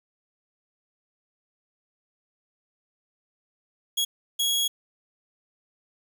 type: tone bursts at uneven times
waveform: sawtooth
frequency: 3322 Hz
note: G#7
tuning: in tune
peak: -19 dBFS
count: 2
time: 3.97-4.05 / 4.39-4.68 s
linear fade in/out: 10 ms
effects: 9-bit